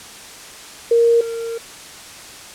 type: tone pair in turn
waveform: sine / triangle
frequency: 466.5 / 460.3 Hz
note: A#4 / A#4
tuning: +1 / -22 cents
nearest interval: unison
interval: 23 cents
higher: first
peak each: -10 / -21 dBFS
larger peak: first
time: 0.91-1.21 / 1.21-1.58 s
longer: second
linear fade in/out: 5 ms
effects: white hiss -37 dBFS RMS until 2.54 s + low-pass 9000 Hz 12 dB/octave